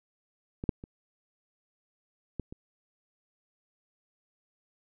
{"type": "clicks", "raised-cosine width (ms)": 3, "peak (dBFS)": [-22, -11, -29, -20, -29], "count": 5, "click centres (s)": [0.639, 0.692, 0.839, 2.397, 2.525], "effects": []}